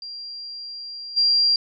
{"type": "tone with level steps", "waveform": "sine", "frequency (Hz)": 4758, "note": "D8", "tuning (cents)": 22, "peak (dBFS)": [-32, -15], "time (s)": [0.02, 1.56], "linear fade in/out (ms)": 2, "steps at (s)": 1.16, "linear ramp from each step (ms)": 20, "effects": []}